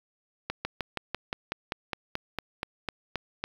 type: slowing click train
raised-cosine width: 0.3 ms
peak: -14 dBFS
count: 15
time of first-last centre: 0.5-3.44 s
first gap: 150 ms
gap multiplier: 1.05
effects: 7-bit